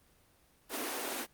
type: high-pass noise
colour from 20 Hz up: pink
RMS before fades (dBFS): -37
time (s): 0.69-1.27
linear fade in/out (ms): 50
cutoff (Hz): 230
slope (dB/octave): 96
effects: pink hiss -66 dBFS RMS until 1.33 s + Opus 24 kbps